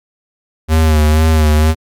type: tone with vibrato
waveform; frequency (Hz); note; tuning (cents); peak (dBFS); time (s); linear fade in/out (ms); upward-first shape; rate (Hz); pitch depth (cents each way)
square; 77.78; D#2; 0; -8; 0.68-1.75; 50; sine; 2.1; 46
effects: MP3 96 kbps